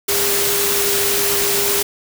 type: tone in noise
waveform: sine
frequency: 403.2 Hz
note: G4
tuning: 49 cents sharp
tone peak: -22 dBFS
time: 0.08-1.83 s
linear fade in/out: 10 ms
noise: white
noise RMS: -18 dBFS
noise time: 0.08-1.83 s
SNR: -7 dB
effects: none